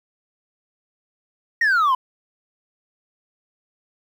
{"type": "exponential sweep", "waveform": "sine", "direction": "down", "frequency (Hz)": [1903, 986], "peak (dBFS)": -12, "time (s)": [1.61, 1.95], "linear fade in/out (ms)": 5, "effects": ["tanh soft clip ceiling -14 dBFS", "8-bit"]}